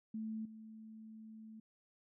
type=tone with level steps; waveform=sine; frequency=219.6 Hz; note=A3; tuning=3 cents flat; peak=-39 / -50 dBFS; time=0.14-1.6 s; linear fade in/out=5 ms; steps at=0.45 s; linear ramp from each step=5 ms; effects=none